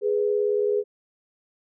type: tone pair together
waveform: sine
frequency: 415.5 / 494.1 Hz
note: G#4 / B4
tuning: +1 / +1 cents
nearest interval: minor third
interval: 300 cents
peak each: -21 / -26 dBFS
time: 0.01-0.84 s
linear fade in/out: 50 ms
effects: none